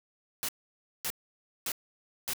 white noise bursts, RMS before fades -33 dBFS, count 4, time 0.43-2.334 s, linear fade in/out 0 ms, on 56 ms, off 560 ms, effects none

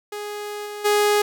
sawtooth tone with level steps, 415.3 Hz, G#4, in tune, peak -25 / -27 / -12 dBFS, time 0.12-1.22 s, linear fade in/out 5 ms, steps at 0.65 / 0.84 s, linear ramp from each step 20 ms, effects none

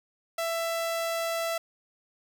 sawtooth tone, 665 Hz, E5, 15 cents sharp, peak -24 dBFS, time 0.38-1.58 s, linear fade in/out 5 ms, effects 10-bit

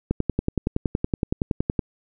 click train, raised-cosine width 3 ms, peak -8 dBFS, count 19, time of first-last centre 0.11-1.792 s, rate 10.7 Hz, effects none

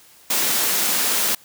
white high-pass noise, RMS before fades -20 dBFS, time 0.3-1.35 s, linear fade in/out 5 ms, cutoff 160 Hz, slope 24 dB/octave, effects white hiss -50 dBFS RMS until 1.44 s + high-pass 60 Hz 12 dB/octave

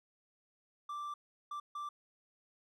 triangle tone bursts at uneven times, 1174.7 Hz, D6, in tune, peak -37 dBFS, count 3, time 0.89-1.14 / 1.51-1.6 / 1.75-1.89 s, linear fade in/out 5 ms, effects none

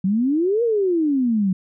sine exponential two-way sweep, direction up then down, 181.6 to 482.8 to 181.6 Hz, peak -16 dBFS, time 0.04-1.53 s, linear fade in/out 5 ms, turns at 0.63 s, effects none

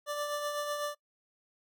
25% pulse tone with tremolo, 587.3 Hz, D5, in tune, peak -27 dBFS, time 0.06-0.95 s, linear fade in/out 50 ms, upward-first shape triangle, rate 8 Hz, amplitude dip 45%, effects noise-tail reverb RT60 0.1 s tail -21 dB re dry

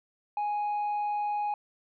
sine tone with tanh clipping, 830.6 Hz, G#5, in tune, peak -28 dBFS, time 0.37-1.54 s, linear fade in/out 2 ms, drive 2 dB, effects none

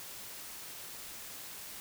silence, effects white hiss -46 dBFS RMS until 1.8 s

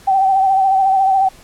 sine tone with vibrato, 771 Hz, G5, 29 cents flat, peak -10 dBFS, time 0.07-1.29 s, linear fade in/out 10 ms, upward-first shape sine, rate 14 Hz, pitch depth 39 cents each way, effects pink hiss -44 dBFS RMS until 1.43 s + low-pass 12000 Hz 12 dB/octave

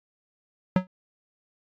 square tone with exponential decay, 184.6 Hz, F#3, 4 cents flat, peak -15 dBFS, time 0.76-0.87 s, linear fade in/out 2 ms, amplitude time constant 22 ms, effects low-pass 2000 Hz 12 dB/octave + AAC 64 kbps

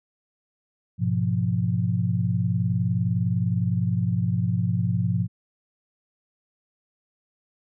sine chord, F diminished, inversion first, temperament equal, 103.83 / 123.47 / 174.61 Hz, Ab2 / Cb3 / F3, 0 / 0 / 0 cents, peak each -25 dBFS, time 0.98-5.28 s, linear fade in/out 50 ms, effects none

